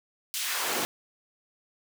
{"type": "noise with high-pass filter sweep", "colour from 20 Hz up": "pink", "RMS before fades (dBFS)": -30, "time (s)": [0.34, 0.85], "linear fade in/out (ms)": 0, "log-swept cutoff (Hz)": [3900, 230], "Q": 0.9, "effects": []}